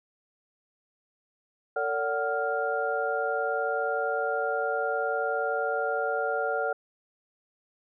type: tone cluster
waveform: sine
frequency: 452.6 / 572 / 745 / 1399 Hz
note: A4 / D5 / F#5 / F6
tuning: +49 / -46 / +12 / +3 cents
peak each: -31 dBFS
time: 1.76-6.73 s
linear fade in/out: 5 ms
effects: none